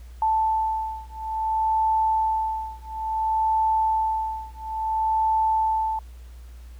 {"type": "beating tone pair", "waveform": "sine", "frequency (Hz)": [880, 880.58], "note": ["A5", "A5"], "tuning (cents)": [0, 1], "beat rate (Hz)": 0.58, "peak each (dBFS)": -24, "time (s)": [0.22, 5.99], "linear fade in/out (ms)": 2, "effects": ["added 60 Hz sine -39 dBFS peak until 6.79 s", "pink hiss -57 dBFS RMS until 6.79 s"]}